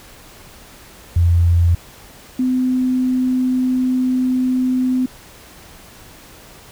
sine tone pair in turn, 85.8 / 255 Hz, F2 / C4, -30 / -44 cents, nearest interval octave + perfect fifth, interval 1886 cents, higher second, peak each -10 / -14 dBFS, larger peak first, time 1.16-1.75 / 2.39-5.06 s, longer second, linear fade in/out 5 ms, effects pink hiss -42 dBFS RMS until 6.71 s

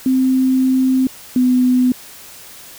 sine tone pair in turn, 260.3 / 251.7 Hz, C4 / B3, -9 / +33 cents, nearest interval minor second, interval 58 cents, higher first, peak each -11 / -10 dBFS, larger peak second, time 0.06-1.07 / 1.36-1.92 s, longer first, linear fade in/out 2 ms, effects white hiss -38 dBFS RMS until 2.78 s

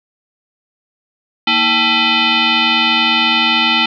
sine tone with frequency modulation, 233 Hz, A#3, 1 cent flat, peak -10 dBFS, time 1.47-3.86 s, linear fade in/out 5 ms, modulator 555 Hz, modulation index 6.4, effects none

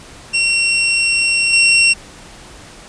sawtooth tone with level steps, 2732 Hz, F7, 39 cents flat, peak -9 / -5 dBFS, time 0.33-1.94 s, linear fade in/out 20 ms, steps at 1.53 s, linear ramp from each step 5 ms, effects pink hiss -38 dBFS RMS until 2.88 s + resampled to 22050 Hz

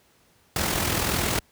pink noise with amplitude modulation, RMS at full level -22 dBFS, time 0.56-1.39 s, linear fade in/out 2 ms, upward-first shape sine, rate 41.6 Hz, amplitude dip 50%, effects pink hiss -61 dBFS RMS until 1.51 s + high-pass 60 Hz 12 dB/octave

